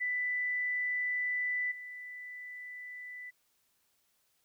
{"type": "tone with level steps", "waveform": "sine", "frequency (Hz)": 1987, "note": "B6", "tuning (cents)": 10, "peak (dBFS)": [-30, -42], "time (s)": [0, 3.31], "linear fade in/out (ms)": 20, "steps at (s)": 1.71, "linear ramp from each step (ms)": 10, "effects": ["white hiss -74 dBFS RMS until 4.44 s"]}